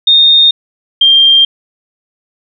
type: tone pair in turn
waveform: sine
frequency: 3674 / 3186 Hz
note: A#7 / G7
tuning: -26 / +27 cents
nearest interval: major second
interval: 247 cents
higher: first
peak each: -3 dBFS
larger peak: neither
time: 0.07-0.51 / 1.01-1.45 s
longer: neither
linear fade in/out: 5 ms
effects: none